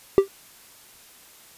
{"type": "tone with exponential decay", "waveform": "triangle", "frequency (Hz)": 392, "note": "G4", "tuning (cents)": 0, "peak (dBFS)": -5, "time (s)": [0.18, 0.28], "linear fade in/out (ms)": 0, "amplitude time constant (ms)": 21, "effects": ["white hiss -50 dBFS RMS until 1.57 s", "resampled to 32000 Hz"]}